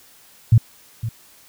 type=tone with echo; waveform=sine; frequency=113.6 Hz; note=A#2; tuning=44 cents flat; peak=-7 dBFS; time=0.52-0.58 s; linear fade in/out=5 ms; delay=510 ms; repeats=1; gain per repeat=-14 dB; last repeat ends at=1.09 s; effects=white hiss -50 dBFS RMS until 1.48 s